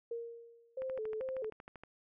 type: tone with exponential decay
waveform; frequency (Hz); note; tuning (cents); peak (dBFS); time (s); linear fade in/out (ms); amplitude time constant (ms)
sine; 466.2; A#4; 0; -35; 0.11-0.9; 5; 170
type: tone with vibrato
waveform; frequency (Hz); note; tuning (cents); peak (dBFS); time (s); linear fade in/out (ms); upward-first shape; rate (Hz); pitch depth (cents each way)
sine; 477; A#4; +40; -36; 0.77-1.5; 5; square; 2.3; 160
type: click train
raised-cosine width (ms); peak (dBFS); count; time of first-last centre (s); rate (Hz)
0.5; -34; 14; 0.82-1.836; 12.8
effects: none